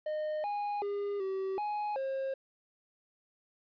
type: tone with pitch steps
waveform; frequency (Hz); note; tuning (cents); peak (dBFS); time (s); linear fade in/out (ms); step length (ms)
triangle; 613 / 823 / 405.5 / 383.8 / 836 / 536; D#5 / G#5 / G#4 / G4 / G#5 / C5; -26 / -16 / -41 / -37 / +11 / +42; -30; 0.06-2.34; 5; 380
effects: resampled to 11025 Hz + 11-bit